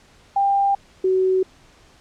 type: tone pair in turn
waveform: sine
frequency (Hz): 795 / 375.2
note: G5 / F#4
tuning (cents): +24 / +24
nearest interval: octave + minor second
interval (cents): 1300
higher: first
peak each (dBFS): -15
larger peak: neither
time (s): 0.36-0.75 / 1.04-1.43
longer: neither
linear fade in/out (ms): 5
effects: pink hiss -52 dBFS RMS until 2 s + low-pass 7000 Hz 12 dB/octave